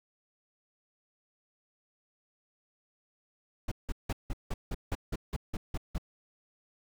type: noise bursts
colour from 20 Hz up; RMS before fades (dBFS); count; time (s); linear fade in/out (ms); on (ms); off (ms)
brown; -32; 12; 3.68-5.982; 5; 36; 170
effects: none